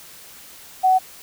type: tone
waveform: sine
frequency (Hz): 749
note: F#5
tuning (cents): +21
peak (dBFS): -12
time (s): 0.83-0.99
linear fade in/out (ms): 20
effects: white hiss -43 dBFS RMS until 1.22 s